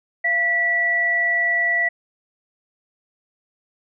sine tone pair together, 684 / 1954.9 Hz, F5 / B6, -36 / -18 cents, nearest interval octave + tritone, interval 1818 cents, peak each -27 / -17 dBFS, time 0.24-1.89 s, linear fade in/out 10 ms, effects none

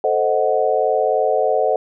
sine chord, A diminished seventh, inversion none, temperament equal, 440 / 523.3 / 622.3 / 740 Hz, A4 / C5 / Eb5 / Gb5, 0 / 0 / 0 / 0 cents, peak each -20 dBFS, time 0.04-1.76 s, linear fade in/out 2 ms, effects none

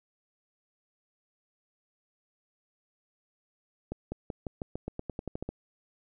accelerating click train, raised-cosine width 2 ms, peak -21 dBFS, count 14, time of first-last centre 3.92-5.49 s, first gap 200 ms, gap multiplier 0.91, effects none

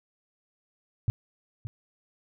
sine tone with echo, 111 Hz, A2, 16 cents sharp, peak -20 dBFS, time 1.08-1.1 s, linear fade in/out 0 ms, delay 570 ms, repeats 1, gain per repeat -12 dB, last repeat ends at 1.67 s, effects none

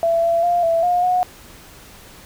sine tone with pitch steps, 669 / 674 / 699 / 665 / 712 / 727 Hz, E5 / E5 / F5 / E5 / F5 / F#5, +25 / +38 / +1 / +15 / +33 / -31 cents, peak -14 dBFS, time 0.03-1.23 s, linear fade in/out 0 ms, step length 200 ms, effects pink hiss -43 dBFS RMS until 2.25 s

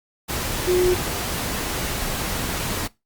sine tone in noise, 361.5 Hz, F#4, 40 cents flat, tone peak -15 dBFS, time 0.67-0.95 s, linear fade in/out 20 ms, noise pink, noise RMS -26 dBFS, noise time 0.28-2.88 s, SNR +8 dB, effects noise-tail reverb RT60 0.2 s tail -20 dB re dry + Opus 48 kbps

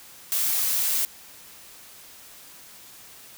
blue noise, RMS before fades -24 dBFS, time 0.32-1.05 s, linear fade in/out 0 ms, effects white hiss -47 dBFS RMS until 3.37 s

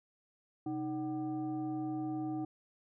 sine tone with frequency modulation, 311.1 Hz, D#4, in tune, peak -34 dBFS, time 0.66-2.45 s, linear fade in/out 5 ms, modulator 441 Hz, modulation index 0.66, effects none

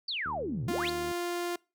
sine exponential two-way sweep, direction down then up, 4792 to 105.8 to 4792 Hz, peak -31 dBFS, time 0.08-0.9 s, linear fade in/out 5 ms, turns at 0.65 s
click train, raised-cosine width 3 ms, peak -32 dBFS, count 66, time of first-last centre 0.26-1.113 s, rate 76.2 Hz
sawtooth tone, 349.2 Hz, F4, in tune, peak -27 dBFS, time 0.68-1.56 s, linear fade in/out 5 ms
effects noise-tail reverb RT60 0.3 s tail -25 dB re dry + high-pass 60 Hz 12 dB/octave

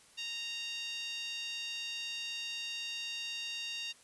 10% pulse tone with high-pass filter, 928 Hz, A#5, 8 cents flat, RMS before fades -40 dBFS, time 0.17-3.93 s, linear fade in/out 20 ms, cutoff 3000 Hz, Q 2.8, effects white hiss -61 dBFS RMS until 4.03 s + resampled to 24000 Hz

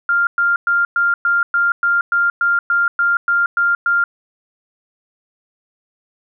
sine tone bursts, 1396.9 Hz, F6, in tune, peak -12 dBFS, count 14, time 0.09-4.04 s, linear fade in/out 2 ms, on 180 ms, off 110 ms, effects none

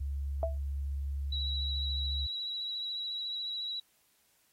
sine tone, 69.8 Hz, C#2, 13 cents sharp, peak -32 dBFS, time 0-2.27 s, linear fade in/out 10 ms
sine tone with exponential decay, 659.3 Hz, E5, in tune, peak -25 dBFS, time 0.43-0.58 s, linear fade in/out 1 ms, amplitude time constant 31 ms
sine tone with vibrato, 3902 Hz, B7, 22 cents flat, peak -34 dBFS, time 1.32-3.8 s, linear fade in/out 5 ms, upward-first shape triangle, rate 14 Hz, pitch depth 26 cents each way
effects white hiss -70 dBFS RMS until 4.52 s + AAC 48 kbps

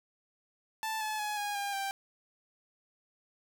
sawtooth tone with pitch steps, 880 / 860.4 / 841.2 / 822.5 / 804.2 / 786.3 Hz, A5 / A5 / G#5 / G#5 / G5 / G5, 0 / -39 / +22 / -17 / +44 / +5 cents, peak -29 dBFS, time 0.83-1.91 s, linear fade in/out 0 ms, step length 180 ms, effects none

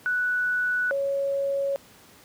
sine tone pair in turn, 1480 / 554.4 Hz, F#6 / C#5, 0 / 0 cents, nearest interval octave + perfect fourth, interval 1700 cents, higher first, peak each -22 / -23 dBFS, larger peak first, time 0.06-0.91 / 0.91-1.76 s, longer neither, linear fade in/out 0 ms, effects pink hiss -52 dBFS RMS until 2.24 s + high-pass 100 Hz 12 dB/octave

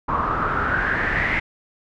pink noise with low-pass filter sweep, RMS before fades -22 dBFS, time 0.08-1.4 s, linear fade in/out 10 ms, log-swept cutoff 1100 to 2100 Hz, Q 7.8, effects none

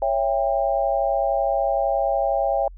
sine chord, C# diminished, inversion none, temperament just, 554.4 / 665.2 / 798.3 Hz, C#5 / E5 / G5, 0 / +16 / +31 cents, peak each -23 dBFS, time 0.02-2.68 s, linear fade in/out 2 ms, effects added 43 Hz sine -38 dBFS peak until 2.77 s

